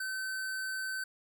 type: tone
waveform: square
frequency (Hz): 1533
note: G6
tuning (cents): -39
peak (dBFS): -35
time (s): 0-1.04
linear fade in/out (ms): 5
effects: none